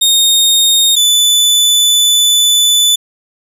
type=tone pair in turn; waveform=sawtooth; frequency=3700 / 3492 Hz; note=A#7 / A7; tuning=-14 / -14 cents; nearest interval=minor second; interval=100 cents; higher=first; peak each=-4 dBFS; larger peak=neither; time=0.01-0.96 / 0.96-2.96 s; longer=second; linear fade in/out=10 ms; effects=resampled to 32000 Hz + 7-bit